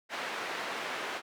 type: band-pass noise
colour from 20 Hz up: white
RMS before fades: -37 dBFS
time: 0.09-1.22 s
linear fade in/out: 50 ms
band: 330 to 2100 Hz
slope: 12 dB/octave
effects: none